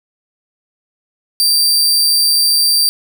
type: tone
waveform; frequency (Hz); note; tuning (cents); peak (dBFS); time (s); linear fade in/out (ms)
sawtooth; 4687; D8; -4; -7; 1.4-2.89; 0
effects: none